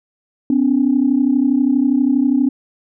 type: tone pair together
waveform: sine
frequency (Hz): 252.8 / 285.2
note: B3 / C#4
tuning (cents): +41 / +49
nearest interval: major second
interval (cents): 208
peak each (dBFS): -14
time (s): 0.5-2.49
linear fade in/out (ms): 2
effects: tanh soft clip ceiling -4 dBFS